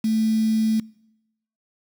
sine tone with quantisation, 220 Hz, A3, in tune, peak -18 dBFS, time 0.04-0.8 s, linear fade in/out 5 ms, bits 6, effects noise-tail reverb RT60 0.9 s tail -25 dB re dry

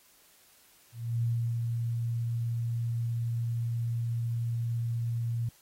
sine tone with ADSR envelope, 117.1 Hz, A#2, 8 cents sharp, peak -25 dBFS, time 0.92-5.49 s, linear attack 300 ms, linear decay 330 ms, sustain -3 dB, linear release 4 ms, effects white hiss -61 dBFS RMS until 5.61 s + AAC 48 kbps

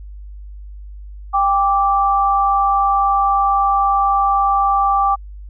sine tone pair together, 793 / 1169.1 Hz, G5 / D6, +20 / -8 cents, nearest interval perfect fifth, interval 672 cents, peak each -15 dBFS, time 1.33-5.16 s, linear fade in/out 20 ms, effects added 50 Hz sine -31 dBFS peak until 5.49 s

